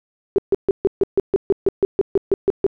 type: tone bursts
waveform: sine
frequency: 392 Hz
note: G4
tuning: in tune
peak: -11 dBFS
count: 15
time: 0.36-2.665 s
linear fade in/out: 0 ms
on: 23 ms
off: 140 ms
effects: none